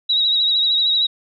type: tone with vibrato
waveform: sine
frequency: 3841 Hz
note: B7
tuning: 49 cents flat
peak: -14 dBFS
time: 0.09-1.07 s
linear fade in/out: 10 ms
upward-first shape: sine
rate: 13 Hz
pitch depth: 42 cents each way
effects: none